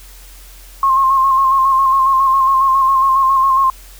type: tone with vibrato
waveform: sine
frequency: 1070 Hz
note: C6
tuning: 38 cents sharp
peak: -9 dBFS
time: 0.83-3.7 s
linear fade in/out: 2 ms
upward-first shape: square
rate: 7.3 Hz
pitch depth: 28 cents each way
effects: added 44 Hz sine -37 dBFS peak until 3.99 s + white hiss -42 dBFS RMS until 3.99 s